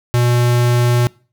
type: tone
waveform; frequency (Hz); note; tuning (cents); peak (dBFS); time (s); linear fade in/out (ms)
square; 121.2; B2; -32; -12; 0.14-1.07; 0
effects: noise-tail reverb RT60 0.4 s tail -24 dB re dry